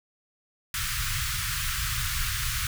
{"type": "band-stop noise", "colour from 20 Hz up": "pink", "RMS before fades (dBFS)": -29, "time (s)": [0.74, 2.67], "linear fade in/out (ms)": 2, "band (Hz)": [140, 1200], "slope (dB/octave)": 48, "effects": []}